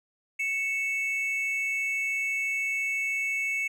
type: tone pair together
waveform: triangle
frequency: 2217 / 2637 Hz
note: C#7 / E7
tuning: 0 / 0 cents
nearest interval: minor third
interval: 300 cents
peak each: -26 / -30 dBFS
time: 0.39-3.68 s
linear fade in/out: 10 ms
effects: none